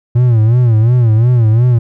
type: tone with vibrato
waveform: triangle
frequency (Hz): 116.54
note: A#2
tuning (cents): 0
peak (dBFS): -4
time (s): 0.15-1.79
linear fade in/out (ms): 10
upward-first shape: sine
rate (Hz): 2.8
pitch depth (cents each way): 130
effects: none